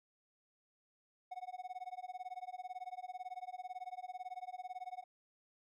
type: tone with tremolo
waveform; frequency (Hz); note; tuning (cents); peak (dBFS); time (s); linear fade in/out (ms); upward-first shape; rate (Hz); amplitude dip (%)
triangle; 736; F#5; -9; -38; 1.31-5.04; 10; sine; 18; 100
effects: none